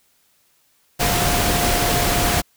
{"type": "tone in noise", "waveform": "sine", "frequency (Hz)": 705, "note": "F5", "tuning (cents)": 16, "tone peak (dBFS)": -24, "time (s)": [0.99, 2.42], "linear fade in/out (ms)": 20, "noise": "pink", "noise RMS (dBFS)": -19, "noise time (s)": [0.99, 2.42], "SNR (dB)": -8, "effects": ["white hiss -61 dBFS RMS until 2.56 s"]}